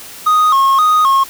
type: tone with vibrato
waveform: triangle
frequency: 1161 Hz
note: D6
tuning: 20 cents flat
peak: -6 dBFS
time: 0.26-1.24 s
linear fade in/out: 10 ms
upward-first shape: square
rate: 1.9 Hz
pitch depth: 120 cents each way
effects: white hiss -33 dBFS RMS until 1.29 s